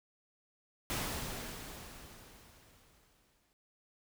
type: noise with exponential decay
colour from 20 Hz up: pink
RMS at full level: -35 dBFS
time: 0.9-3.53 s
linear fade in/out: 0 ms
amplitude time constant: 570 ms
effects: none